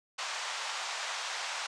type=band-pass noise; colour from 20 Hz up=pink; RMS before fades=-37 dBFS; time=0.18-1.67 s; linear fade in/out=10 ms; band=770 to 7100 Hz; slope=24 dB/octave; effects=resampled to 22050 Hz